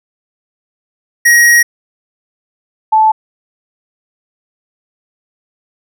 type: tone pair in turn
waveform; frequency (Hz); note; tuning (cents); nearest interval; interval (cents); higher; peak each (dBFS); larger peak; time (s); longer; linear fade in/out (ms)
square / sine; 1892 / 872.5; A#6 / A5; +25 / -15; octave + minor second; 1340; first; -5; neither; 1.25-1.63 / 2.92-3.12; first; 10
effects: none